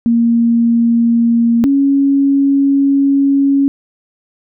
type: tone pair in turn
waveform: sine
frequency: 233.1 / 277.2 Hz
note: A#3 / C#4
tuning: 0 / 0 cents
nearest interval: minor third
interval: 300 cents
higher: second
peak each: -8 dBFS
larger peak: neither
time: 0.06-1.64 / 1.64-3.68 s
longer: second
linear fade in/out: 0 ms
effects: none